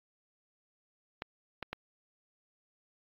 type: clicks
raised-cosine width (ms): 0.3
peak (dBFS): -20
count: 3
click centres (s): 1.221 / 1.627 / 1.73
effects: low-pass 4000 Hz 12 dB/octave + AAC 32 kbps